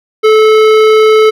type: tone with hard clipping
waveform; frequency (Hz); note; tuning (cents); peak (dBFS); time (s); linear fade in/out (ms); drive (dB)
sine; 434.4; A4; -22; -5; 0.23-1.31; 20; 15
effects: none